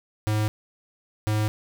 square tone pair in turn, 107 / 107 Hz, A2 / A2, -48 / -48 cents, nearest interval unison, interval 0 cents, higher neither, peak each -22 dBFS, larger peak neither, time 0.27-0.48 / 1.27-1.48 s, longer neither, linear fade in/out 0 ms, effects none

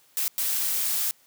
blue noise bursts at uneven times, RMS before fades -26 dBFS, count 2, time 0.17-0.28 / 0.38-1.11 s, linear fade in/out 0 ms, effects white hiss -60 dBFS RMS until 1.26 s + high-pass 100 Hz 12 dB/octave

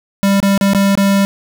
square tone with dropouts, 197.7 Hz, G3, 15 cents sharp, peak -10 dBFS, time 0.23-1.25 s, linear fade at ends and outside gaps 0 ms, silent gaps 0.402-0.428 / 0.577-0.611 / 0.734-0.748 / 0.953-0.975 s, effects none

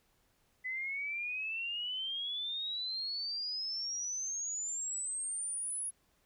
sine exponential sweep, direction up, 2005 to 10548 Hz, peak -35 dBFS, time 0.64-5.91 s, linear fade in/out 20 ms, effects pink hiss -73 dBFS RMS until 6.25 s

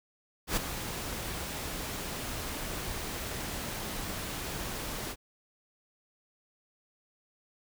pink noise with ADSR envelope, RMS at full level -27 dBFS, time 0.47-5.16 s, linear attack 100 ms, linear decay 9 ms, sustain -10 dB, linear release 57 ms, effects none

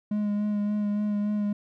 triangle tone with vibrato, 207.7 Hz, G#3, in tune, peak -22 dBFS, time 0.11-1.53 s, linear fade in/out 5 ms, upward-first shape sine, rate 3.5 Hz, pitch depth 19 cents each way, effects none

